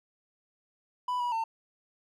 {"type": "tone with pitch steps", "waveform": "triangle", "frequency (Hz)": [992, 971, 901], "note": ["B5", "B5", "A5"], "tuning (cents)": [7, -30, 41], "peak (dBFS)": -26, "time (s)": [1.08, 1.44], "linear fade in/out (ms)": 5, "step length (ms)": 120, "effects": []}